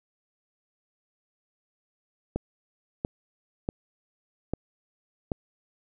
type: clicks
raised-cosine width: 2 ms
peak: -14 dBFS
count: 5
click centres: 2.36 / 3.049 / 3.689 / 4.536 / 5.318 s
effects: none